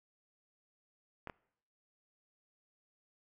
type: clicks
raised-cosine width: 0.5 ms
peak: -27 dBFS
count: 2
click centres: 1.273 / 1.298 s
effects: noise-tail reverb RT60 0.7 s tail -23 dB re dry